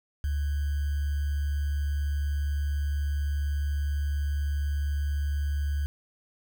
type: tone with sample-and-hold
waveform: sine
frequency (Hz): 72.1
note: D2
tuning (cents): -31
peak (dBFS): -25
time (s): 0.24-5.86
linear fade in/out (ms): 0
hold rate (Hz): 1575
effects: none